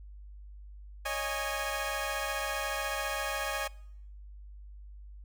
15% pulse chord, C# suspended second, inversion none, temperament equal with one note detuned, 554.4 / 622.3 / 824.4 Hz, C#5 / D#5 / G#5, 0 / 0 / -13 cents, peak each -30 dBFS, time 1.05-3.68 s, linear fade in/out 10 ms, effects noise-tail reverb RT60 0.8 s tail -24 dB re dry + added 50 Hz sine -45 dBFS peak until 5.24 s

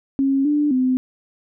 sine tone with pitch steps, 272.1 / 295.1 / 256.5 Hz, C#4 / D4 / C4, -32 / +8 / -34 cents, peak -15 dBFS, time 0.19-0.97 s, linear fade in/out 0 ms, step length 260 ms, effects none

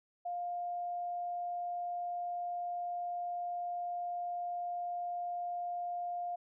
sine tone, 704 Hz, F5, 14 cents sharp, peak -35 dBFS, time 0.25-6.36 s, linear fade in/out 10 ms, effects none

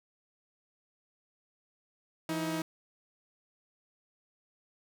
sawtooth tone pair together, 167.61 / 317.5 Hz, E3 / D#4, +29 / +35 cents, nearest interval major seventh, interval 1106 cents, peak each -33 / -29 dBFS, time 2.29-2.62 s, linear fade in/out 2 ms, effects none

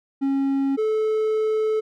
triangle tone pair in turn, 273.5 / 434.7 Hz, C#4 / A4, -23 / -21 cents, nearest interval minor sixth, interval 802 cents, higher second, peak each -17 / -17 dBFS, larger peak neither, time 0.21-0.77 / 0.77-1.81 s, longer second, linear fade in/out 20 ms, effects none

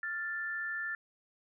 sine tone pair together, 1396.9 / 1764 Hz, F6 / A6, 0 / +4 cents, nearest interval major third, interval 404 cents, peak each -40 / -35 dBFS, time 0.03-0.95 s, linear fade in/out 2 ms, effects none

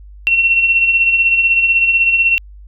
sine beating tone pair, 2704 / 2720 Hz, E7 / F7, +43 / -46 cents, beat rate 16 Hz, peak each -19 / -10 dBFS, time 0.27-2.38 s, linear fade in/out 0 ms, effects added 50 Hz sine -34 dBFS peak until 2.67 s

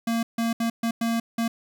square tone bursts at uneven times, 230 Hz, A#3, 23 cents flat, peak -23 dBFS, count 6, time 0.07-0.23 / 0.38-0.53 / 0.6-0.7 / 0.83-0.91 / 1.01-1.2 / 1.38-1.48 s, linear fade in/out 5 ms, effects none

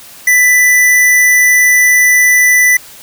square tone, 1987 Hz, B6, 10 cents sharp, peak -6 dBFS, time 0.27-2.77 s, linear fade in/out 5 ms, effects white hiss -35 dBFS RMS until 3.02 s

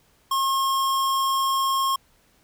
square tone, 1077 Hz, C6, 50 cents sharp, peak -21 dBFS, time 0.31-1.96 s, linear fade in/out 5 ms, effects pink hiss -61 dBFS RMS until 2.43 s

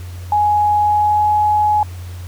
sine tone with pitch glide, 835 to 841.8 Hz, G#5 to G#5, +9 to +23 cents, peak -11 dBFS, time 0.32-1.83 s, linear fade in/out 2 ms, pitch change +14 cents, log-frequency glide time 0.8-1.27 s, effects added 89 Hz sine -27 dBFS peak until 2.27 s + pink hiss -42 dBFS RMS until 2.27 s

